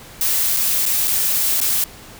blue noise with dropouts, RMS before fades -18 dBFS, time 0.21-1.84 s, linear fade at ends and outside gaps 1 ms, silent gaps 0.565-0.569 / 0.855-0.862 / 1.073-1.077 / 1.603-1.613 s, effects pink hiss -40 dBFS RMS until 2.19 s

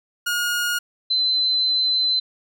sawtooth / sine tone pair in turn, 1433 / 4053 Hz, F6 / B7, +44 / +44 cents, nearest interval octave + tritone, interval 1800 cents, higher second, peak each -17 dBFS, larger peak neither, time 0.26-0.79 / 1.1-2.2 s, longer second, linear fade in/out 10 ms, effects none

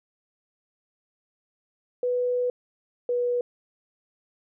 sine tone pair in turn, 493.9 / 487.4 Hz, B4 / B4, 0 / -23 cents, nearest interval unison, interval 23 cents, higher first, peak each -22 / -22 dBFS, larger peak neither, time 2.03-2.5 / 3.09-3.41 s, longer first, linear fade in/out 2 ms, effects none

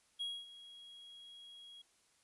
triangle tone with ADSR envelope, 3300 Hz, G#7, 12 cents flat, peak -35 dBFS, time 0.19-1.82 s, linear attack 21 ms, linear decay 240 ms, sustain -16 dB, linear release 7 ms, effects white hiss -72 dBFS RMS until 2.23 s + resampled to 24000 Hz

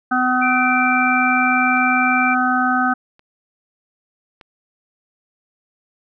harmonic tone, 252.9 Hz, B3, 41 cents sharp, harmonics 1 / 3 / 5 / 6, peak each -20 / -20 / -20 / -20 dBFS, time 0.11-2.94 s, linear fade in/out 10 ms
sine tone, 2349 Hz, D7, in tune, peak -19 dBFS, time 0.41-2.35 s, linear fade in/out 20 ms
clicks, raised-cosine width 0.3 ms, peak -28 / -34 / -33 / -25 dBFS, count 4, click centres 1.772 / 2.231 / 3.194 / 4.412 s
effects none

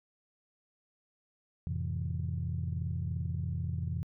sine chord, F major seventh, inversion none, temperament equal, 87.31 / 110 / 130.81 / 164.81 Hz, F2 / A2 / C3 / E3, 0 / 0 / 0 / 0 cents, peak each -34 / -40 / -37 / -38 dBFS, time 1.67-4.03 s, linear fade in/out 0 ms, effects tanh soft clip ceiling -23 dBFS

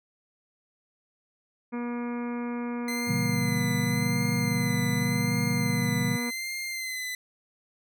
harmonic tone, 240 Hz, B3, 49 cents flat, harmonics 1 / 2 / 3 / 4 / 5 / 6 / 7 / 8 / 9 / 10, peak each -30 / -38 / -47 / -42 / -45 / -49 / -50 / -58 / -48 / -51 dBFS, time 1.72-6.31 s, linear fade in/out 20 ms
sawtooth tone with vibrato, 2058 Hz, C7, 29 cents flat, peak -28 dBFS, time 2.88-7.15 s, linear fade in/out 2 ms, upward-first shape sine, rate 0.88 Hz, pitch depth 44 cents each way
sine chord, A# diminished seventh, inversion none, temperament equal, 116.54 / 138.59 / 164.81 / 196 Hz, A#2 / C#3 / E3 / G3, 0 / 0 / 0 / 0 cents, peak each -31 dBFS, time 3.07-6.17 s, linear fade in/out 20 ms
effects none

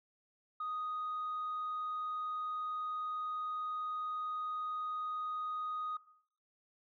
sine tone, 1244.5 Hz, D#6, in tune, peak -35 dBFS, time 0.6-5.97 s, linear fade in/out 5 ms, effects noise-tail reverb RT60 0.6 s tail -17 dB re dry + tanh soft clip ceiling -33 dBFS

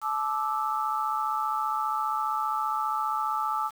sine tone cluster, 865 / 1179 / 1314 Hz, A5 / D6 / E6, -30 / +6 / -6 cents, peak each -30 dBFS, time 0.01-3.71 s, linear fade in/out 50 ms, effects 8-bit

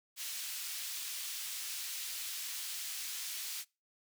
pink high-pass noise, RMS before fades -41 dBFS, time 0.16-3.65 s, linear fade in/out 50 ms, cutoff 3200 Hz, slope 12 dB/octave, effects noise-tail reverb RT60 0.3 s tail -26 dB re dry

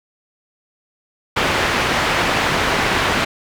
white low-pass noise, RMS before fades -18 dBFS, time 1.36-3.25 s, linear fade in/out 10 ms, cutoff 2200 Hz, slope 12 dB/octave, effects none

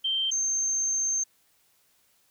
sine tone pair in turn, 3136 / 6328 Hz, G7 / G8, 0 / +15 cents, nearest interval octave, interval 1215 cents, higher second, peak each -24 dBFS, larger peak neither, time 0.04-0.31 / 0.31-1.24 s, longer second, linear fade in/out 10 ms, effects white hiss -66 dBFS RMS until 2.3 s

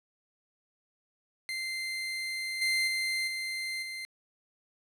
30% pulse tone with level steps, 2083 Hz, C7, 8 cents flat, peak -30 / -23 / -26 / -30 / -34 dBFS, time 1.49-4.05 s, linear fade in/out 0 ms, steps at 2.61 / 2.87 / 3.27 / 3.82 s, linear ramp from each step 10 ms, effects low-pass 12000 Hz 12 dB/octave

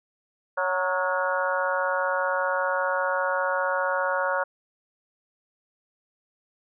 harmonic tone with a mistuned harmonic, 185 Hz, F#3, in tune, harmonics 3 / 4 / 5 / 6 / 7 / 8 / 9, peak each -27 / -35 / -30 / -31 / -35 / -28 / -38 dBFS, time 0.57-4.44 s, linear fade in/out 10 ms, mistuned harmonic 8, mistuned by -47 cents, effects none

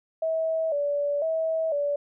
sine tone with vibrato, 610 Hz, D#5, 34 cents flat, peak -23 dBFS, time 0.22-1.96 s, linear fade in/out 5 ms, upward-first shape square, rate 1 Hz, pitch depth 98 cents each way, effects none

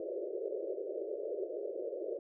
pink band-pass noise, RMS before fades -39 dBFS, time 0-2.19 s, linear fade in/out 2 ms, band 350 to 600 Hz, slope 96 dB/octave, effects none

